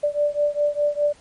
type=beating tone pair; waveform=sine; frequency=585 / 589.9 Hz; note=D5 / D5; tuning=-7 / +8 cents; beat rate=4.9 Hz; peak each=-21 / -22 dBFS; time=0.03-1.13 s; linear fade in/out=10 ms; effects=pink hiss -53 dBFS RMS until 1.2 s + MP3 48 kbps